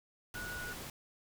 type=tone in noise; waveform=sine; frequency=1461 Hz; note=F#6; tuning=22 cents flat; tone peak=-41 dBFS; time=0.35-0.73 s; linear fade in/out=2 ms; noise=pink; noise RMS=-45 dBFS; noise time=0.34-0.9 s; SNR=+1 dB; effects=none